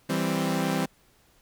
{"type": "chord", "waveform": "sawtooth", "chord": "C major", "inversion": "first", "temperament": "equal", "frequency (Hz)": [164.81, 196, 261.6], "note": ["E3", "G3", "C4"], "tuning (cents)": [0, 0, 0], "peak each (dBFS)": -25, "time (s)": [0.09, 0.86], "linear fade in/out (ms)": 10, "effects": ["pink hiss -62 dBFS RMS until 1.41 s"]}